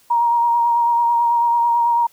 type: tone with vibrato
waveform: sine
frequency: 942 Hz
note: A#5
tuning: 18 cents sharp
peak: -13 dBFS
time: 0.1-2.07 s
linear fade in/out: 10 ms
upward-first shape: sine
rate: 9.1 Hz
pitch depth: 20 cents each way
effects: white hiss -54 dBFS RMS until 2.12 s